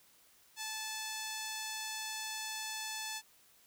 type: tone with notch filter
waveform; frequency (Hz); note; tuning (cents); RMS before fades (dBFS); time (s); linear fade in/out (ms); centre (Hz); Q
5% pulse; 872; A5; -16; -41; 0.56-3.22; 50; 11000; 1.9
effects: white hiss -65 dBFS RMS until 3.66 s